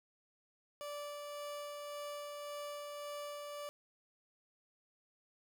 30% pulse tone with tremolo, 583 Hz, D5, 13 cents flat, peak -39 dBFS, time 0.81-3.69 s, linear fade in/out 0 ms, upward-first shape sine, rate 1.8 Hz, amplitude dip 25%, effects none

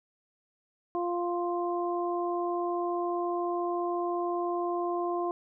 harmonic tone, 349.2 Hz, F4, in tune, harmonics 1 / 2 / 3, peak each -30 / -33 / -35 dBFS, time 0.95-5.31 s, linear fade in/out 0 ms, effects none

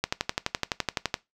click train, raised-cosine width 0.2 ms, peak -7 dBFS, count 14, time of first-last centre 0.04-1.142 s, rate 11.8 Hz, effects noise-tail reverb RT60 0.2 s tail -20 dB re dry

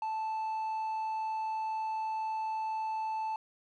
triangle tone with quantisation, 878 Hz, A5, 4 cents flat, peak -30 dBFS, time 0.02-3.36 s, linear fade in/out 2 ms, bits 9, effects low-pass 5000 Hz 12 dB/octave

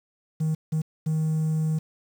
triangle tone bursts at uneven times, 157.2 Hz, D#3, 18 cents sharp, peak -19 dBFS, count 3, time 0.4-0.55 / 0.72-0.82 / 1.06-1.79 s, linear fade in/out 10 ms, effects tanh soft clip ceiling -16 dBFS + 8-bit

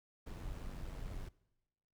brown noise with amplitude modulation, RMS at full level -42 dBFS, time 0.26-1.29 s, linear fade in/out 10 ms, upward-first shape sine, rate 92.9 Hz, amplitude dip 45%, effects noise-tail reverb RT60 1.0 s tail -22 dB re dry

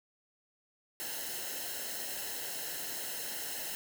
white noise with comb filter, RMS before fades -39 dBFS, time 1-3.75 s, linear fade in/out 0 ms, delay 0.85 ms, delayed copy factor -0.7, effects none

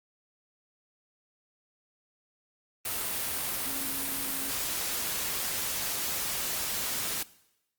sine tone in noise, 272.3 Hz, C#4, 31 cents flat, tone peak -41 dBFS, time 3.66-4.51 s, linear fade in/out 5 ms, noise white, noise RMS -32 dBFS, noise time 2.85-7.23 s, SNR -12 dB, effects noise-tail reverb RT60 0.9 s tail -20 dB re dry + Opus 32 kbps

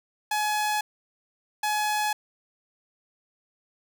sawtooth tone pair in turn, 845 / 845 Hz, G#5 / G#5, +30 / +30 cents, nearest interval unison, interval 0 cents, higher neither, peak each -20 dBFS, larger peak neither, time 0.31-0.81 / 1.63-2.13 s, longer neither, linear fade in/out 5 ms, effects none

